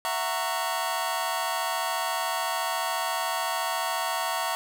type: chord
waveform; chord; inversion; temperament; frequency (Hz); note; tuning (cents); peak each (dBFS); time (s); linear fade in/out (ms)
sawtooth; F# dominant seventh; third; just; 666 / 740 / 925 / 1110; E5 / F#5 / A#5 / C#6; +18 / 0 / -14 / +2; -29 / -29 / -27 / -28; 0.05-4.55; 0
effects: 9-bit